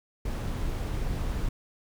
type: noise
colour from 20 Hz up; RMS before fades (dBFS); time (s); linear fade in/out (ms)
brown; -30; 0.25-1.49; 5
effects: none